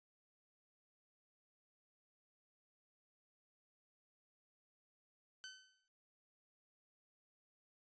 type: tone with exponential decay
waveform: 15% pulse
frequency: 1524 Hz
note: G6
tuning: 49 cents flat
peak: -40 dBFS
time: 5.44-5.88 s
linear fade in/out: 0 ms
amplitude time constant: 94 ms
effects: resampled to 16000 Hz